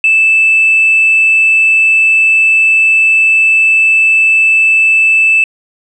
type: tone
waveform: sine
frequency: 2634 Hz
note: E7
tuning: 2 cents flat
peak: -4 dBFS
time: 0.04-5.44 s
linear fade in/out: 2 ms
effects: tanh soft clip ceiling -1 dBFS